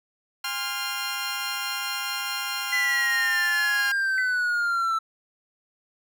15% pulse chord, F minor, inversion first, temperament equal with one note detuned, 813 / 1046.5 / 1396.9 Hz, Ab5 / C6 / F6, -37 / 0 / 0 cents, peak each -29 / -27 / -23 dBFS, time 0.44-3.92 s, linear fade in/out 5 ms
triangle exponential sweep, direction down, 2016 to 1318.5 Hz, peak -20 dBFS, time 2.72-4.99 s, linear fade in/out 10 ms
sine tone with exponential decay, 1989 Hz, B6, 12 cents sharp, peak -24 dBFS, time 4.18-4.41 s, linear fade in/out 1 ms, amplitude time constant 49 ms
effects none

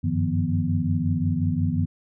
sine tone cluster, 92 / 97.6 / 153.1 / 172.4 / 246 Hz, F#2 / G2 / D#3 / F3 / B3, -9 / -7 / -28 / -22 / -7 cents, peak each -27 dBFS, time 0.03-1.86 s, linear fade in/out 20 ms, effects none

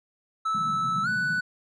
triangle tone with pitch glide, 1309 to 1486.4 Hz, E6 to F#6, -13 to +7 cents, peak -22 dBFS, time 0.45-1.41 s, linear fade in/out 10 ms, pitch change +220 cents, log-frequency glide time 1.03-1.08 s
pink band-pass noise, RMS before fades -37 dBFS, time 0.54-1.4 s, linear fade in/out 10 ms, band 130 to 220 Hz, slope 48 dB/octave
effects resampled to 22050 Hz

